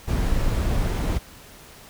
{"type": "noise", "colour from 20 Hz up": "brown", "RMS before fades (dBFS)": -22, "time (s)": [0.07, 1.19], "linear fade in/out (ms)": 20, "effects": ["pink hiss -46 dBFS RMS until 1.89 s"]}